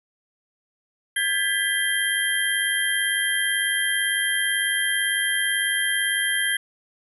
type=tone cluster; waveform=sine; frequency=1606 / 1704 / 1987 / 3185 / 11080 Hz; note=G6 / G#6 / B6 / G7 / F9; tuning=+41 / +44 / +10 / +27 / -15 cents; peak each=-27 dBFS; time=1.16-6.57 s; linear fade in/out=5 ms; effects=none